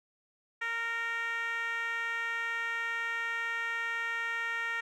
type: tone with band-pass filter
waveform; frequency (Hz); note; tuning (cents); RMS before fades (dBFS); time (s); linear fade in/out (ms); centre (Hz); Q
10% pulse; 462.1; A#4; -15; -34; 0.61-4.81; 10; 1800; 3
effects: none